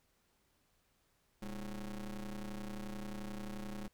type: ring-modulated tone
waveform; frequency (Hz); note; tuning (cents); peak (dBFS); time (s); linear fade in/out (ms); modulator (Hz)
40% pulse; 110; A2; 0; -37; 1.42-3.88; 5; 94.3
effects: pink hiss -75 dBFS RMS until 3.93 s